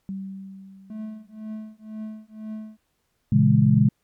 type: tone with exponential decay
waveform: sine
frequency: 193.1 Hz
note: G3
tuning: 26 cents flat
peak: -27 dBFS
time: 0.09-1.8 s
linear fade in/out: 0 ms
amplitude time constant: 370 ms
type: tone with tremolo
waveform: triangle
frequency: 216.7 Hz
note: A3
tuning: 26 cents flat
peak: -27 dBFS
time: 0.9-2.77 s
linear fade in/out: 2 ms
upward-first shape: triangle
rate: 2 Hz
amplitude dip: 100%
type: chord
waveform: sine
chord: A# half-diminished seventh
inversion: none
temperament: equal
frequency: 116.54 / 138.59 / 164.81 / 207.7 Hz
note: A#2 / C#3 / E3 / G#3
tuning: 0 / 0 / 0 / 0 cents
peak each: -20 / -18 / -23 / -18 dBFS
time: 3.32-3.89 s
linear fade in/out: 5 ms
effects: pink hiss -72 dBFS RMS until 4.03 s + MP3 96 kbps